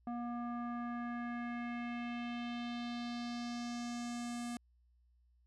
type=tone with low-pass filter sweep; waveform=square; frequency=239 Hz; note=A#3; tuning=43 cents sharp; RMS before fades=-41 dBFS; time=0.07-4.57 s; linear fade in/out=2 ms; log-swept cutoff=940 to 9200 Hz; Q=2.3; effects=added 60 Hz sine -67 dBFS peak until 5.46 s